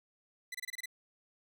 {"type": "tone bursts", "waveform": "sawtooth", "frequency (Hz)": 2000, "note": "B6", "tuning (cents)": 21, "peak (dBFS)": -35, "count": 7, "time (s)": [0.52, 0.858], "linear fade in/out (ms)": 5, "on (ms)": 26, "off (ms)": 26, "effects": []}